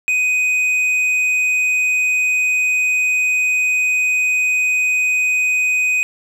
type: tone with tanh clipping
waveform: triangle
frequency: 2500 Hz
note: D#7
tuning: 8 cents sharp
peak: -15 dBFS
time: 0.08-6.03 s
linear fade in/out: 0 ms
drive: 10 dB
effects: none